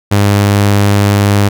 sawtooth tone, 101.4 Hz, G#2, 41 cents flat, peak -3 dBFS, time 0.11-1.49 s, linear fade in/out 10 ms, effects none

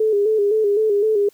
sine tone with vibrato, 420.6 Hz, G#4, 22 cents sharp, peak -14 dBFS, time 0-1.29 s, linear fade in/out 5 ms, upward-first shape square, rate 3.9 Hz, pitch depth 61 cents each way, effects white hiss -56 dBFS RMS until 1.33 s

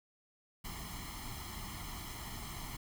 pink noise with comb filter, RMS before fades -44 dBFS, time 0.64-2.77 s, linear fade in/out 10 ms, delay 0.96 ms, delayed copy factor +0.8, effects none

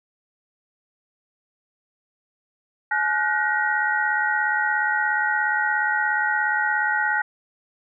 sine tone cluster, 849 / 1441 / 1518 / 1890 Hz, G#5 / F#6 / F#6 / A#6, +38 / -46 / +44 / +23 cents, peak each -25 dBFS, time 2.91-7.22 s, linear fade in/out 5 ms, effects none

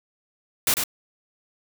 white noise with echo, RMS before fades -20 dBFS, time 0.67-0.74 s, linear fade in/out 2 ms, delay 98 ms, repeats 1, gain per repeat -5 dB, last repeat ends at 0.838 s, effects none

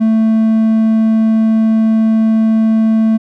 triangle tone, 221.5 Hz, A3, 12 cents sharp, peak -6 dBFS, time 0-3.18 s, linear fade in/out 20 ms, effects none

